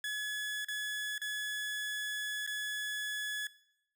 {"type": "tone with dropouts", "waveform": "30% pulse", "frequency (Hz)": 1700, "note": "G#6", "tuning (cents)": 40, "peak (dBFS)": -32, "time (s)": [0.04, 3.47], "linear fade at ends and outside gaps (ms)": 2, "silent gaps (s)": [[0.647, 0.684], [1.18, 1.216], [2.465, 2.474]], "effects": ["noise-tail reverb RT60 0.8 s tail -20 dB re dry"]}